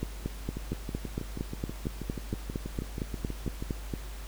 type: two click trains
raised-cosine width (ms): 3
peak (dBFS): -18 / -22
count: 18 / 20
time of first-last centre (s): 0.03-3.938 / 0.57-3.625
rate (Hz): 4.35 / 6.22
effects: added 50 Hz sine -38 dBFS peak until 4.27 s + pink hiss -48 dBFS RMS until 4.27 s